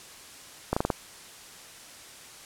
slowing click train, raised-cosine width 1 ms, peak -10 dBFS, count 5, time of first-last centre 0.73-0.902 s, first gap 35 ms, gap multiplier 1.14, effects white hiss -47 dBFS RMS until 2.45 s + low-pass 10000 Hz 12 dB/octave

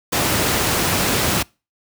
pink noise, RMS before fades -18 dBFS, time 0.12-1.43 s, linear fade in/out 10 ms, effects noise-tail reverb RT60 0.3 s tail -26 dB re dry + high-pass 80 Hz 12 dB/octave

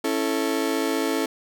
35% pulse chord, A major, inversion first, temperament just, 275 / 330 / 440 Hz, C#4 / E4 / A4, -14 / +2 / 0 cents, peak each -25 dBFS, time 0.04-1.26 s, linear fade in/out 5 ms, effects none

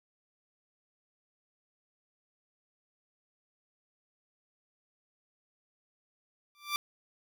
15% pulse tone with exponential growth, 1176 Hz, D6, 2 cents sharp, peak -20 dBFS, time 6.55-6.76 s, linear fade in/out 0 ms, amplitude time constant 45 ms, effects none

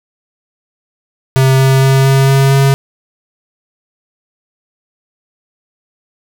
square tone with pitch steps, 132.7 / 133.55 / 134.4 / 135.25 / 136.12 / 136.98 Hz, C3 / C3 / C3 / C#3 / C#3 / C#3, +25 / +36 / +47 / -42 / -31 / -20 cents, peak -7 dBFS, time 1.36-2.74 s, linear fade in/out 0 ms, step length 230 ms, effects none

